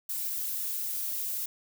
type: noise with flanger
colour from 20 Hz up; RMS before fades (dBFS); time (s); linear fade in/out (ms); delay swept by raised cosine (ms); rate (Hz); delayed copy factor
violet; -33; 0.09-1.46; 5; 1.2 to 4.7; 3.8; -0.85
effects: none